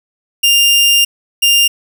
sawtooth tone bursts at uneven times, 2800 Hz, F7, 4 cents sharp, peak -4 dBFS, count 2, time 0.43-1.05 / 1.42-1.68 s, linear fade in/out 10 ms, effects none

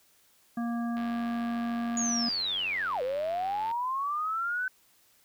harmonic tone, 234.9 Hz, A#3, 13 cents sharp, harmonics 1 / 3 / 5 / 7, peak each -29 / -39 / -43 / -46 dBFS, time 0.57-2.29 s, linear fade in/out 5 ms
click train, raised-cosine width 0.3 ms, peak -28 dBFS, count 258, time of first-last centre 0.97-3.713 s, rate 93.7 Hz
sine linear two-way sweep, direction down then up, 6830 to 487.4 to 1527 Hz, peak -28 dBFS, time 1.97-4.68 s, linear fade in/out 2 ms, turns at 3.02 s
effects white hiss -64 dBFS RMS until 5.24 s

